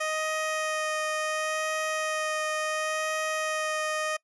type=tone with vibrato; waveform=15% pulse; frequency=622.3 Hz; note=D#5; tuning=in tune; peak=-21 dBFS; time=0-4.17 s; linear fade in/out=10 ms; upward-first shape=sine; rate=0.7 Hz; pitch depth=10 cents each way; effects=noise-tail reverb RT60 0.1 s tail -23 dB re dry + resampled to 24000 Hz